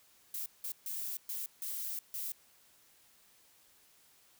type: noise bursts at uneven times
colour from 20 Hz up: violet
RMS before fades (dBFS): -39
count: 6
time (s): 0.34-0.46 / 0.64-0.72 / 0.86-1.17 / 1.29-1.46 / 1.62-1.99 / 2.14-2.32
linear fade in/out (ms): 2
effects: white hiss -65 dBFS RMS until 4.39 s